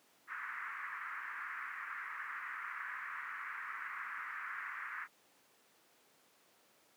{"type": "band-pass noise", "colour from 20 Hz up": "white", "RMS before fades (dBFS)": -44, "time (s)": [0.27, 5.08], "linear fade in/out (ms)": 50, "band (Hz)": [1100, 2000], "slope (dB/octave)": 48, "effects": ["pink hiss -68 dBFS RMS until 6.96 s", "high-pass 300 Hz 12 dB/octave"]}